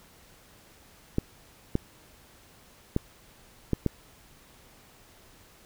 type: clicks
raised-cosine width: 3 ms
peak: -11 dBFS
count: 5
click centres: 1.184 / 1.754 / 2.964 / 3.733 / 3.863 s
effects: pink hiss -56 dBFS RMS until 5.65 s